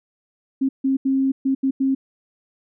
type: tone bursts at uneven times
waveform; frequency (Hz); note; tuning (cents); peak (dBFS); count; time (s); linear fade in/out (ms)
sine; 268.1; C4; +42; -16; 6; 0.61-0.69 / 0.84-0.97 / 1.05-1.32 / 1.45-1.55 / 1.63-1.71 / 1.8-1.95; 10
effects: none